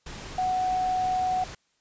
sine tone in noise, 741 Hz, F#5, 2 cents sharp, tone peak -23 dBFS, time 0.38-1.44 s, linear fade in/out 5 ms, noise pink, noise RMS -40 dBFS, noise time 0.06-1.55 s, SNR +14 dB, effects white hiss -70 dBFS RMS until 1.8 s + resampled to 16000 Hz

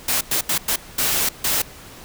white noise bursts at uneven times, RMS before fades -20 dBFS, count 6, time 0.08-0.21 / 0.31-0.41 / 0.49-0.58 / 0.68-0.76 / 0.98-1.29 / 1.44-1.62 s, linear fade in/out 5 ms, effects pink hiss -41 dBFS RMS until 2.04 s

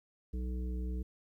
harmonic tone with a mistuned harmonic, 62.5 Hz, B1, 21 cents sharp, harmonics 1 / 3 / 5 / 7, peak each -34 / -44 / -48 / -51 dBFS, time 0.33-1.03 s, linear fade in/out 10 ms, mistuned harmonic 1, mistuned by -30 cents, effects 12-bit

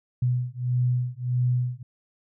sine beating tone pair, 123.47 / 125.07 Hz, B2 / B2, 0 / +22 cents, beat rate 1.6 Hz, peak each -25 dBFS, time 0.22-1.83 s, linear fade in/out 5 ms, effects none

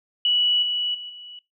sine tone with level steps, 2943 Hz, F#7, 10 cents flat, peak -17 / -22 / -33 / -38 dBFS, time 0.25-1.39 s, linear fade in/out 2 ms, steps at 0.62 / 0.94 / 1.09 s, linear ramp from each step 10 ms, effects noise-tail reverb RT60 0.2 s tail -21 dB re dry

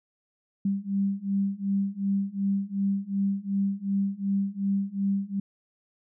sine beating tone pair, 196 / 198.7 Hz, G3 / G3, 0 / +24 cents, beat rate 2.7 Hz, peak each -28 / -27 dBFS, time 0.65-5.4 s, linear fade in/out 5 ms, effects none

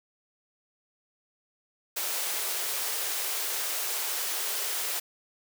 white high-pass noise, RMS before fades -31 dBFS, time 1.96-5 s, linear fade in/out 10 ms, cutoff 360 Hz, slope 48 dB/octave, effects none

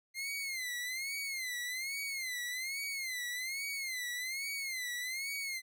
sawtooth tone with vibrato, 2093 Hz, C7, in tune, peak -33 dBFS, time 0.14-5.62 s, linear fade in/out 50 ms, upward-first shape sine, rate 1.2 Hz, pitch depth 130 cents each way, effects none

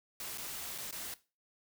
white noise with dropouts, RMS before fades -42 dBFS, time 0.2-1.14 s, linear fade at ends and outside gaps 1 ms, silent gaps 0.375-0.381 / 0.779-0.784 / 0.91-0.926 s, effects noise-tail reverb RT60 0.3 s tail -17 dB re dry

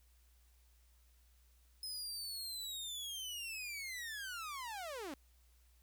sawtooth linear sweep, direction down, 5130 to 254.4 Hz, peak -39 dBFS, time 1.83-5.14 s, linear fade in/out 2 ms, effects added 60 Hz sine -65 dBFS peak until 5.82 s + white hiss -74 dBFS RMS until 5.82 s

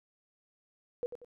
sine tone with echo, 485.6 Hz, B4, 29 cents flat, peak -30 dBFS, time 1.03-1.06 s, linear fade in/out 0 ms, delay 93 ms, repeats 2, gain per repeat -9 dB, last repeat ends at 1.246 s, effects none

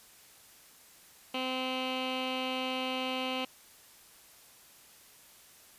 15% pulse tone with low-pass filter, 258.1 Hz, C4, 23 cents flat, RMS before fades -34 dBFS, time 1.34-3.45 s, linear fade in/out 5 ms, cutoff 3200 Hz, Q 6, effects white hiss -57 dBFS RMS until 5.78 s + resampled to 32000 Hz

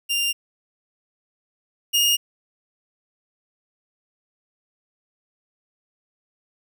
sawtooth tone pair in turn, 2794 / 2844 Hz, F7 / F7, 0 / +31 cents, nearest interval unison, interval 31 cents, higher second, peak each -17 / -13 dBFS, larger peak second, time 0.09-0.33 / 1.93-2.17 s, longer neither, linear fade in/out 20 ms, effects none

